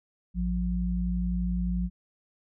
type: tone pair together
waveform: sine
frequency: 55.77 / 179 Hz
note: A1 / F3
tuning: +24 / +43 cents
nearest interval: octave + minor sixth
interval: 2019 cents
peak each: -28 dBFS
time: 0.34-1.9 s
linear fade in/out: 50 ms
effects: none

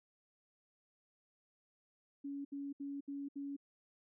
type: tone bursts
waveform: sine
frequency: 280.9 Hz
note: C#4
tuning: 23 cents sharp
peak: -40 dBFS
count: 5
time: 2.24-3.566 s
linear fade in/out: 10 ms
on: 210 ms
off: 69 ms
effects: none

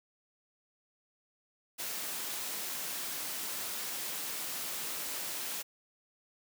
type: high-pass noise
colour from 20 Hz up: white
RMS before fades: -38 dBFS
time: 1.78-5.63 s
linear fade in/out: 20 ms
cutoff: 170 Hz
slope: 12 dB/octave
effects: none

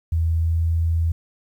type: tone with pitch glide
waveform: sine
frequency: 81.9 to 82.56 Hz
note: E2 to E2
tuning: -11 to +3 cents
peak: -17 dBFS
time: 0.12-1.12 s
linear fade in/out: 5 ms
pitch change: +14 cents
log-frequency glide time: 0.37-0.6 s
effects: 9-bit

